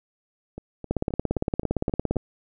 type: two click trains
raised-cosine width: 2 ms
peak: -10 / -22 dBFS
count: 23 / 7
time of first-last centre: 0.91-2.167 / 0.58-2.159 s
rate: 17.5 / 3.8 Hz
effects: none